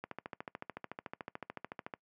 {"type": "click train", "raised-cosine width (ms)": 0.5, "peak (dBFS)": -25, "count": 27, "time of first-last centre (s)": [0.04, 1.938], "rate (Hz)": 13.7, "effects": ["noise-tail reverb RT60 0.1 s tail -23 dB re dry", "high-pass 150 Hz 12 dB/octave"]}